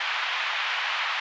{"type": "band-pass noise", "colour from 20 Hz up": "white", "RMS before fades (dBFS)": -28, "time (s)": [0, 1.2], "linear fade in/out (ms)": 5, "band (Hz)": [830, 3100], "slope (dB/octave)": 24, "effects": ["resampled to 16000 Hz"]}